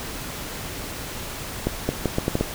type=accelerating click train; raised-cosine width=2 ms; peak=-7 dBFS; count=7; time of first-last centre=1.67-2.41 s; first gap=220 ms; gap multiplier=0.76; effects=pink hiss -33 dBFS RMS until 2.54 s